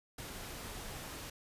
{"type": "noise", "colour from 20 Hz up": "pink", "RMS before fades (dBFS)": -45, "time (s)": [0.18, 1.3], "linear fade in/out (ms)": 5, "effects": ["resampled to 32000 Hz"]}